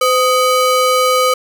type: ring-modulated tone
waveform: square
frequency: 880 Hz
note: A5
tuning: in tune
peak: -8 dBFS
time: 0.01-1.34 s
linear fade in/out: 5 ms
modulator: 369 Hz
effects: none